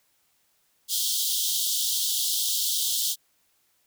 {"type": "high-pass noise", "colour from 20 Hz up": "pink", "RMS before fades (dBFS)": -26, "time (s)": [0.88, 3.16], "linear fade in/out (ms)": 50, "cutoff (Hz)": 3100, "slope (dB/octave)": 96, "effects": ["white hiss -68 dBFS RMS until 3.86 s"]}